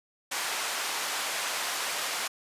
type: band-pass noise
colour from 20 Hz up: pink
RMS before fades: -32 dBFS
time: 0.31-2.28 s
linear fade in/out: 10 ms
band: 830 to 11000 Hz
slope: 12 dB/octave
effects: resampled to 32000 Hz